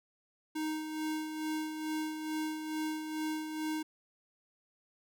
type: tone with tremolo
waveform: square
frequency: 311.1 Hz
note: D#4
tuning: in tune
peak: -33 dBFS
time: 0.55-3.83 s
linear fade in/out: 10 ms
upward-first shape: sine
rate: 2.3 Hz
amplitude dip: 50%
effects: none